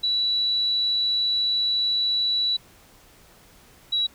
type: tone pair in turn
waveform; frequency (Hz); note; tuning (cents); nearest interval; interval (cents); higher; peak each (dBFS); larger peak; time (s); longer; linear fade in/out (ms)
sine; 3937 / 3896; B7 / B7; -6 / -24; unison; 18; first; -20; neither; 0.03-2.57 / 3.92-4.07; first; 10
effects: pink hiss -53 dBFS RMS until 4.14 s